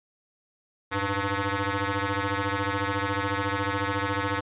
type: ring-modulated tone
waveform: 10% pulse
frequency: 200 Hz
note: G3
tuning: 35 cents sharp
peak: -14 dBFS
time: 0.91-4.41 s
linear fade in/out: 20 ms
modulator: 693 Hz
effects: resampled to 8000 Hz